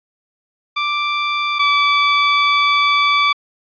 20% pulse tone pair in turn, 1174.7 / 1155.2 Hz, D6 / D6, 0 / -29 cents, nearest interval unison, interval 29 cents, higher first, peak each -12 / -7 dBFS, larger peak second, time 0.76-1.59 / 1.59-3.33 s, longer second, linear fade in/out 10 ms, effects resampled to 11025 Hz

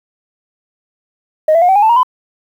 sine tone with pitch steps, 622.3 / 667 / 714.8 / 766.1 / 821.1 / 880.1 / 943.2 / 1010.9 Hz, D#5 / E5 / F5 / G5 / G#5 / A5 / A#5 / B5, 0 / +20 / +40 / -40 / -20 / 0 / +20 / +40 cents, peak -5 dBFS, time 1.48-2.032 s, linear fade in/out 5 ms, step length 69 ms, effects tanh soft clip ceiling -3 dBFS + 7-bit

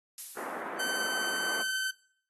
violet noise with exponential decay, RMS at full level -35 dBFS, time 0.18-1.01 s, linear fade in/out 1 ms, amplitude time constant 180 ms
white band-pass noise, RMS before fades -39 dBFS, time 0.37-1.62 s, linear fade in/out 0 ms, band 240 to 1500 Hz, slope 24 dB/octave
sawtooth tone, 1535 Hz, G6, 37 cents flat, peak -27 dBFS, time 0.79-1.91 s, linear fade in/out 10 ms
effects noise-tail reverb RT60 0.6 s tail -20 dB re dry + AAC 32 kbps

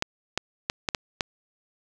clicks, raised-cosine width 0.2 ms, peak -7 dBFS, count 6, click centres 0.024 / 0.376 / 0.699 / 0.888 / 0.948 / 1.208 s, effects none

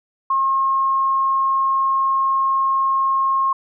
sine tone, 1076 Hz, C6, 48 cents sharp, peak -15 dBFS, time 0.3-3.53 s, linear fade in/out 5 ms, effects none

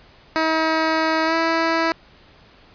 10% pulse tone with pitch glide, 319.4 to 328 Hz, D#4 to E4, +45 to -9 cents, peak -9 dBFS, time 0.36-1.92 s, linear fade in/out 0 ms, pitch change +46 cents, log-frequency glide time 1.25-1.34 s, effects pink hiss -50 dBFS RMS until 2.74 s + resampled to 11025 Hz

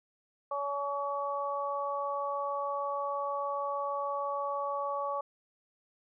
harmonic tone, 282.9 Hz, C#4, 35 cents sharp, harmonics 2 / 3 / 4, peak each -35 / -38 / -34 dBFS, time 0.51-5.21 s, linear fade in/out 5 ms, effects none

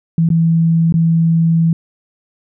sine tone with dropouts, 164.81 Hz, E3, in tune, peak -9 dBFS, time 0.18-1.73 s, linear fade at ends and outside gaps 2 ms, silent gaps 0.289-0.302 / 0.924-0.94 s, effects none

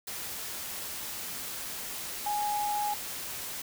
sine tone in noise, 830.6 Hz, G#5, in tune, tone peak -28 dBFS, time 2.26-2.94 s, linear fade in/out 5 ms, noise white, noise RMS -38 dBFS, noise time 0.07-3.62 s, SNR +7 dB, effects none

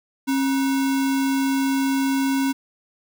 sine tone with sample-and-hold, 270 Hz, C#4, 45 cents flat, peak -18 dBFS, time 0.27-2.53 s, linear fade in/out 20 ms, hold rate 1225 Hz, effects none

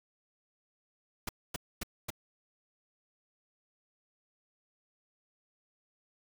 pink noise bursts, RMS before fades -36 dBFS, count 4, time 1.27-2.104 s, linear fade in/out 5 ms, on 21 ms, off 250 ms, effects none

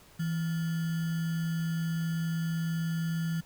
sine tone with sample-and-hold, 164.81 Hz, E3, in tune, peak -28 dBFS, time 0.19-3.41 s, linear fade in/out 10 ms, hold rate 1575 Hz, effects pink hiss -57 dBFS RMS until 3.45 s

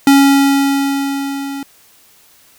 square tone with level ramp, 277.2 Hz, C#4, in tune, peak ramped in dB -5 to -23 dBFS, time 0.07-1.63 s, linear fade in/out 2 ms, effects white hiss -48 dBFS RMS until 2.58 s

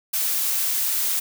blue noise, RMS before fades -23 dBFS, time 0.13-1.2 s, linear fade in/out 10 ms, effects none

